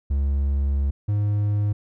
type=tone pair in turn; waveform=triangle; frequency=69.6 / 103.48 Hz; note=C#2 / G#2; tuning=+8 / -6 cents; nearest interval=perfect fifth; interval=686 cents; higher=second; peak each=-17 dBFS; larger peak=neither; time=0.1-0.91 / 1.08-1.73 s; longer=first; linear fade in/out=10 ms; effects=none